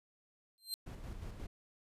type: tone with exponential growth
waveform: sawtooth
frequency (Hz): 4149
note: C8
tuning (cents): -15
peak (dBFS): -31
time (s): 0.58-0.74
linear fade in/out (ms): 0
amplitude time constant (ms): 33
type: noise with tremolo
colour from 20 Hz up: brown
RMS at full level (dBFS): -44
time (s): 0.86-1.47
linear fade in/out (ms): 10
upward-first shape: square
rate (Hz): 5.6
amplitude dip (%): 40
effects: resampled to 32000 Hz